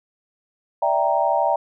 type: chord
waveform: sine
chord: E half-diminished seventh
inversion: third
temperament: equal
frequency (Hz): 587.3 / 659.3 / 784 / 932.3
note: D5 / E5 / G5 / Bb5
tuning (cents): 0 / 0 / 0 / 0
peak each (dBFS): -23 / -22 / -22 / -22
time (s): 0.82-1.56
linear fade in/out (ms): 5
effects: none